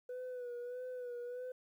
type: tone with vibrato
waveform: sine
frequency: 493.9 Hz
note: B4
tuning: in tune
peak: -38 dBFS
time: 0.09-1.52 s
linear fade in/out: 5 ms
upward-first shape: sine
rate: 1.6 Hz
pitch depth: 45 cents each way
effects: tanh soft clip ceiling -40 dBFS + 12-bit